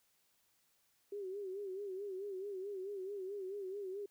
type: tone with vibrato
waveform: sine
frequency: 390.7 Hz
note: G4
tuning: 6 cents flat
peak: -40 dBFS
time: 1.12-4.06 s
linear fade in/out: 5 ms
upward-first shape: sine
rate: 4.6 Hz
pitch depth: 95 cents each way
effects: white hiss -75 dBFS RMS until 4.1 s